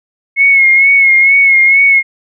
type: tone with vibrato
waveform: sine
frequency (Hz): 2177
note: C#7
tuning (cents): -32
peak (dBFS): -4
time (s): 0.36-2.03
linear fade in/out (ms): 50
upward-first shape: sine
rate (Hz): 2.2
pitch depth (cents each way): 42
effects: none